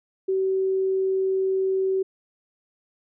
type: tone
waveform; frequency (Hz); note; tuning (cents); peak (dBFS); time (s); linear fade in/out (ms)
sine; 381.4; G4; -47; -20; 0.28-2.03; 10
effects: none